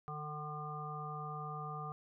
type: harmonic tone with a mistuned harmonic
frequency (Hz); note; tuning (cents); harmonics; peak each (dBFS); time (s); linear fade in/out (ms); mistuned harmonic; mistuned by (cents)
150.8; D3; +46; 1 / 3 / 5 / 7 / 8; -44 / -51 / -47 / -53 / -44; 0.08-1.92; 0; 3; -18
effects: none